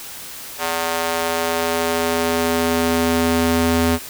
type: tone with high-pass filter sweep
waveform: square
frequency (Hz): 83.1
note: E2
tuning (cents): +15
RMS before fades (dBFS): -19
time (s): 0.58-3.99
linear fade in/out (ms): 50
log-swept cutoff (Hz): 720 to 170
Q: 1.1
effects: white hiss -34 dBFS RMS until 4.09 s